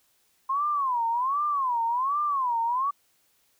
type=tone with vibrato; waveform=sine; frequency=1046 Hz; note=C6; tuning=1 cent flat; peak=-23 dBFS; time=0.49-2.91 s; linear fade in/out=10 ms; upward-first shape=sine; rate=1.3 Hz; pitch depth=230 cents each way; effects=white hiss -67 dBFS RMS until 3.59 s